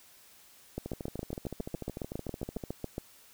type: two click trains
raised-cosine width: 2 ms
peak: -24 / -21 dBFS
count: 25 / 17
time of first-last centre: 0.86-2.638 / 0.78-2.981 s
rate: 13.5 / 7.27 Hz
effects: white hiss -58 dBFS RMS until 3.33 s